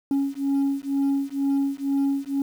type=beating tone pair; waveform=sine; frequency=275.8 / 277.9 Hz; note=C#4 / C#4; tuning=-9 / +4 cents; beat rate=2.1 Hz; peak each=-22 dBFS; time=0.11-2.42 s; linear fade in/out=2 ms; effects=tanh soft clip ceiling -18 dBFS + 8-bit